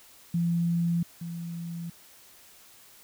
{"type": "tone pair in turn", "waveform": "sine", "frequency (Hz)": [170.3, 169.36], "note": ["F3", "E3"], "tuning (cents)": [-43, 47], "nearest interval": "unison", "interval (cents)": 10, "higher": "first", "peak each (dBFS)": [-23, -33], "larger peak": "first", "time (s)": [[0.34, 1.03], [1.21, 1.9]], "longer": "neither", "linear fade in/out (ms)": 5, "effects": ["white hiss -54 dBFS RMS until 3.03 s"]}